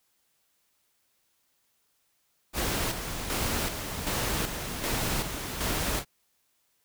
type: noise with tremolo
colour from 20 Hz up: pink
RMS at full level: -29 dBFS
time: 2.53-6.05 s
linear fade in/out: 50 ms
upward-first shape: square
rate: 1.3 Hz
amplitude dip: 50%
effects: white hiss -72 dBFS RMS until 6.84 s